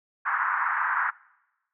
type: band-pass noise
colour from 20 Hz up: white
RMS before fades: -26 dBFS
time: 0.25-1.11 s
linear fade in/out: 20 ms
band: 940 to 1700 Hz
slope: 48 dB/octave
effects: noise-tail reverb RT60 1.0 s tail -24 dB re dry